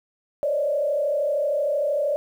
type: tone with frequency modulation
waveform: sine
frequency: 582 Hz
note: D5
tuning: 16 cents flat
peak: -20 dBFS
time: 0.43-2.16 s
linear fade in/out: 0 ms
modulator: 33 Hz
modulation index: 1.1
effects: 9-bit